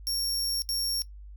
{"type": "tone bursts at uneven times", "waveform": "sawtooth", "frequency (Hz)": 5520, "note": "F8", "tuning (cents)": -21, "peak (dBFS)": -25, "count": 2, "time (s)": [[0.07, 0.62], [0.69, 1.02]], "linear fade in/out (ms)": 0, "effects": ["noise-tail reverb RT60 0.1 s tail -17 dB re dry", "added 50 Hz sine -42 dBFS peak until 1.36 s"]}